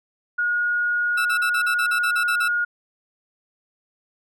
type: tone with pitch glide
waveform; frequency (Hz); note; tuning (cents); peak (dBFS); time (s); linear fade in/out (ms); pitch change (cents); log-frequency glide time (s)
sine; 1441 to 1432.7; F#6 to F6; -46 to +44; -19; 0.38-2.65; 10; -10; 1.66-2.41
type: tone bursts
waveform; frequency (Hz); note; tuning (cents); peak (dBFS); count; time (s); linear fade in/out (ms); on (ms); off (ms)
20% pulse; 1318.5; E6; 0; -19; 11; 1.17-2.483; 10; 83; 40
effects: none